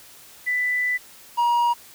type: tone pair in turn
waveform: sine / triangle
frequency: 1988 / 951.6 Hz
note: B6 / A#5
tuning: +11 / +35 cents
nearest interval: octave + minor second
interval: 1276 cents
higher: first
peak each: -20 / -15 dBFS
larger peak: second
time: 0.46-0.98 / 1.37-1.74 s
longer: first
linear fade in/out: 20 ms
effects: white hiss -47 dBFS RMS until 1.94 s